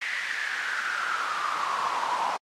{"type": "noise with high-pass filter sweep", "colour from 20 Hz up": "brown", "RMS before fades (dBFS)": -29, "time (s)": [0.01, 2.37], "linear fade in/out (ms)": 10, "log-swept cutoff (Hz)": [2000, 880], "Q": 6.3, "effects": ["low-pass 7000 Hz 12 dB/octave", "AAC 64 kbps"]}